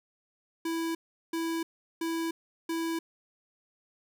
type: tone bursts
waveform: square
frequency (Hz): 329.6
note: E4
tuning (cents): 0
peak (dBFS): -30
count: 4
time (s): 0.65-2.99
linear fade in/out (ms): 5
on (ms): 300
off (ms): 380
effects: none